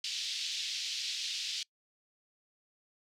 white band-pass noise, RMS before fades -37 dBFS, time 0.04-1.63 s, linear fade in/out 2 ms, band 2900 to 5000 Hz, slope 24 dB/octave, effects noise-tail reverb RT60 0.1 s tail -25 dB re dry

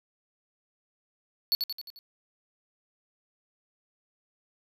square tone with echo, 4435 Hz, C#8, in tune, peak -22 dBFS, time 1.52-1.55 s, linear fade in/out 0 ms, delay 88 ms, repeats 5, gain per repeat -5 dB, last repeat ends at 1.99 s, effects none

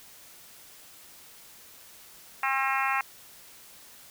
harmonic tone, 268.4 Hz, C4, 44 cents sharp, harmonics 3 / 4 / 5 / 6 / 7 / 8 / 9 / 10, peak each -31 / -30 / -32 / -35 / -33 / -35 / -35 / -36 dBFS, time 2.43-3.01 s, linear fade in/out 2 ms, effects white hiss -51 dBFS RMS until 4.1 s

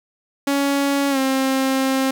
sawtooth tone with pitch glide, 279.9 to 266 Hz, C#4 to C4, +17 to +29 cents, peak -13 dBFS, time 0.47-2.11 s, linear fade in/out 5 ms, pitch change -88 cents, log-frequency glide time 1.1-1.18 s, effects 8-bit

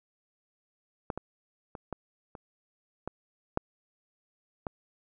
clicks, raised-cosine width 1 ms, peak -17 / -21 / -26 / -20 / -29 / -20 / -12 / -19 dBFS, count 8, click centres 1.102 / 1.176 / 1.752 / 1.927 / 2.352 / 3.076 / 3.574 / 4.668 s, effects none

